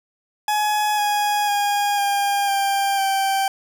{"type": "tone with pitch steps", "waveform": "40% pulse", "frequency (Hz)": [843, 830, 817.1, 804.5, 792, 779.8], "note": ["G#5", "G#5", "G#5", "G5", "G5", "G5"], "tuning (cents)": [26, -1, -28, 45, 18, -9], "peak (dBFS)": -17, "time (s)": [0.48, 3.48], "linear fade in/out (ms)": 2, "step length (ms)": 500, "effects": []}